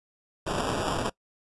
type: noise with sample-and-hold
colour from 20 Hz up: white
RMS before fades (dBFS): -29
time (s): 0.46-1.1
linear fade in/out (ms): 10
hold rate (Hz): 2100
effects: noise-tail reverb RT60 0.1 s tail -22 dB re dry + resampled to 24000 Hz